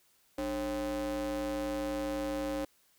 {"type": "ring-modulated tone", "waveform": "square", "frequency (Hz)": 122, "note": "B2", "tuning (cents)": -21, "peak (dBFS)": -30, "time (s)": [0.38, 2.65], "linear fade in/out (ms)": 5, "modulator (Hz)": 420, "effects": ["white hiss -68 dBFS RMS until 2.98 s"]}